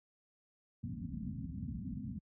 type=low-pass noise; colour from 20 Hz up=white; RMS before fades=-41 dBFS; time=0.83-2.19 s; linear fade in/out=10 ms; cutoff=260 Hz; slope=96 dB/octave; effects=high-pass 60 Hz 12 dB/octave